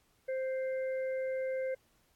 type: harmonic tone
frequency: 523.3 Hz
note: C5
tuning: in tune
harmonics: 1 / 3 / 4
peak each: -32 / -49 / -48 dBFS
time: 0.28-1.75 s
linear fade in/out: 10 ms
effects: pink hiss -71 dBFS RMS until 2.15 s + AAC 64 kbps